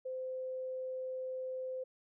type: tone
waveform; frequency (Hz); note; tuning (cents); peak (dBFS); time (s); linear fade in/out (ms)
sine; 516; C5; -24; -37; 0.05-1.84; 10
effects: none